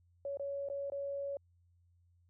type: tone with dropouts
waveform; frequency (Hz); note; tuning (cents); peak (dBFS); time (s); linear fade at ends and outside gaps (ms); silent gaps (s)
sine; 560; C#5; +18; -36; 0.25-1.37; 2; 0.372-0.396 / 0.687-0.699 / 0.9-0.92
effects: added 87 Hz sine -66 dBFS peak until 2.29 s